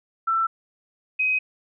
sine tone pair in turn, 1336 / 2522 Hz, E6 / D#7, +23 / +23 cents, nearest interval major seventh, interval 1100 cents, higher second, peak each -19 dBFS, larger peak neither, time 0.27-0.47 / 1.19-1.39 s, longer neither, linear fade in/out 10 ms, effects none

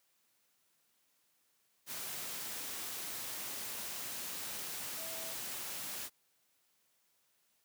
sine tone in noise, 653 Hz, E5, 17 cents flat, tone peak -49 dBFS, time 4.96-5.35 s, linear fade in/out 50 ms, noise white, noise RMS -42 dBFS, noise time 1.86-6.1 s, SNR -10 dB, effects white hiss -75 dBFS RMS until 7.64 s + high-pass 100 Hz 12 dB/octave

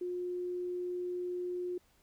sine tone, 357.7 Hz, F4, 41 cents sharp, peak -34 dBFS, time 0.01-1.78 s, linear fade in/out 5 ms, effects pink hiss -69 dBFS RMS until 2.02 s

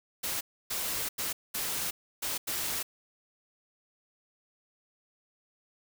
white noise bursts at uneven times, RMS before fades -33 dBFS, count 6, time 0.23-0.41 / 0.7-1.09 / 1.18-1.33 / 1.54-1.91 / 2.22-2.38 / 2.47-2.83 s, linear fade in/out 10 ms, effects none

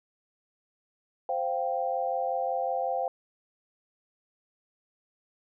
sine chord, C suspended fourth, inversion none, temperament equal, 523.3 / 698.5 / 784 Hz, C5 / F5 / G5, 0 / 0 / 0 cents, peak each -31 dBFS, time 1.29-3.08 s, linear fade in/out 2 ms, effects none

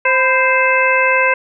harmonic tone with a mistuned harmonic, 523.3 Hz, C5, in tune, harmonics 1 / 2 / 3 / 4 / 5, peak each -17 / -17 / -17 / -17 / -17 dBFS, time 0.05-1.34 s, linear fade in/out 5 ms, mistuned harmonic 2, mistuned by -66 cents, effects none

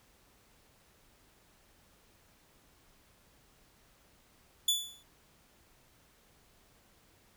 sawtooth tone with exponential decay, 3461 Hz, A7, 29 cents flat, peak -20 dBFS, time 4.68-5.03 s, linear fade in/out 5 ms, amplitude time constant 76 ms, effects pink hiss -65 dBFS RMS until 7.36 s

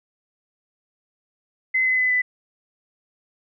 sine tone with pitch steps, 2046 / 2030 / 2013 / 1997 Hz, C7 / B6 / B6 / B6, -39 / +47 / +33 / +19 cents, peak -17 dBFS, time 1.74-2.22 s, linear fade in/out 10 ms, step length 120 ms, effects none

